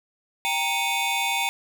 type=tone cluster; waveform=square; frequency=789 / 929 / 2215 / 2521 / 3547 Hz; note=G5 / A#5 / C#7 / D#7 / A7; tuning=+11 / -6 / -2 / +22 / +13 cents; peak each=-30 dBFS; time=0.45-1.49 s; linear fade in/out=0 ms; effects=none